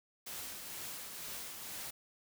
white noise with tremolo, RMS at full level -43 dBFS, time 0.26-1.91 s, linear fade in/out 10 ms, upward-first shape triangle, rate 2.1 Hz, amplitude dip 40%, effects none

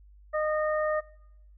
harmonic tone, 614 Hz, D#5, 23 cents flat, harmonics 1 / 2 / 3, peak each -26 / -32 / -36 dBFS, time 0.33-1.01 s, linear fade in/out 20 ms, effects noise-tail reverb RT60 0.8 s tail -22 dB re dry + added 50 Hz sine -51 dBFS peak until 1.57 s

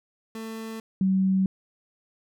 30% pulse / sine tone pair in turn, 222.9 / 190.27 Hz, A3 / F#3, +23 / +49 cents, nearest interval minor third, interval 274 cents, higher first, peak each -31 / -19 dBFS, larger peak second, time 0.35-0.8 / 1.01-1.46 s, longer neither, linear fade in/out 2 ms, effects none

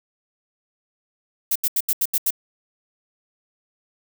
violet noise bursts, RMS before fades -20 dBFS, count 7, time 1.51-2.306 s, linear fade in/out 5 ms, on 46 ms, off 79 ms, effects none

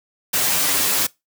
white noise with comb filter, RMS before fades -19 dBFS, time 0.33-1.07 s, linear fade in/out 10 ms, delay 8.9 ms, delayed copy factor -0.7, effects noise-tail reverb RT60 0.2 s tail -22 dB re dry + high-pass 80 Hz 12 dB/octave

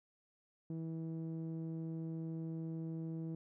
sawtooth tone with low-pass filter, 162.4 Hz, E3, 26 cents flat, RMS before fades -42 dBFS, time 0.7-3.35 s, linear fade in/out 2 ms, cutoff 330 Hz, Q 1.4, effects none

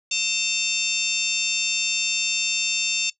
harmonic tone, 900 Hz, A5, 39 cents sharp, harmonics 3 / 4 / 5 / 6 / 7 / 8, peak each -26 / -28 / -32 / -31 / -31 / -31 dBFS, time 0.11-3.1 s, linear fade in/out 5 ms, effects noise-tail reverb RT60 0.1 s tail -18 dB re dry

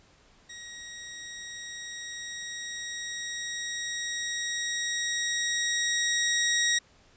15% pulse tone with level ramp, 1893 Hz, A#6, 26 cents sharp, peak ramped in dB -35 to -16 dBFS, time 0.49-6.79 s, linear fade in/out 10 ms, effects pink hiss -60 dBFS RMS until 7.16 s + resampled to 16000 Hz

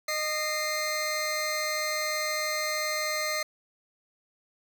20% pulse tone pair together, 614.9 / 2093 Hz, D#5 / C7, -21 / 0 cents, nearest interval octave + major sixth, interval 2121 cents, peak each -26 / -25 dBFS, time 0.08-3.43 s, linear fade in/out 5 ms, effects none

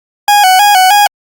40% pulse tone with vibrato, 784 Hz, G5, in tune, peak -3 dBFS, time 0.28-1.07 s, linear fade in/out 2 ms, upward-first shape square, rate 3.2 Hz, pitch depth 86 cents each way, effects Opus 48 kbps

